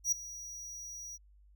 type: tone with ADSR envelope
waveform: square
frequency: 5790 Hz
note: F#8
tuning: 38 cents flat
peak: -25 dBFS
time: 0.04-1.18 s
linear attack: 82 ms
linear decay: 4 ms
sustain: -18 dB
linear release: 32 ms
effects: added 50 Hz sine -58 dBFS peak until 1.55 s